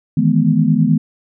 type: chord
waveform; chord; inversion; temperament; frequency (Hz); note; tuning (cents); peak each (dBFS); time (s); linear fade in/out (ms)
sine; E major seventh; third; equal with one note detuned; 155.56 / 164.81 / 211.8 / 246.9; D#3 / E3 / G#3 / B3; 0 / 0 / +34 / 0; -16; 0.17-0.98; 5
effects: none